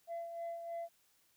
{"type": "tone with tremolo", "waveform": "sine", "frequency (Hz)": 677, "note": "E5", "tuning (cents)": 46, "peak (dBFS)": -36, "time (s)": [0.07, 0.89], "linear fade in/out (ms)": 50, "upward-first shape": "sine", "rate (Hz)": 3.2, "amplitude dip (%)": 55, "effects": ["tanh soft clip ceiling -37 dBFS", "white hiss -72 dBFS RMS until 1.36 s"]}